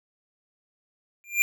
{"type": "tone with exponential growth", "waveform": "square", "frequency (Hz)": 2387, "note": "D7", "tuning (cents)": 28, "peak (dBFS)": -15, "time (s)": [1.24, 1.42], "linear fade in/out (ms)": 0, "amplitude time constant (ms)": 39, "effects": []}